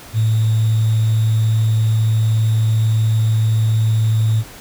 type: tone with sample-and-hold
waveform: sine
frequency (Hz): 110.3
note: A2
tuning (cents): +5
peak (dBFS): -12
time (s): 0.13-4.44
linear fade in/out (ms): 50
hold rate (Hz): 3675
effects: pink hiss -38 dBFS RMS until 4.6 s